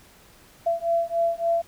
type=beating tone pair; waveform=sine; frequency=673 / 676.5 Hz; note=E5 / E5; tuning=+36 / +45 cents; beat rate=3.5 Hz; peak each=-24 dBFS; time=0.66-1.62 s; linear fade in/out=10 ms; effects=pink hiss -53 dBFS RMS until 1.67 s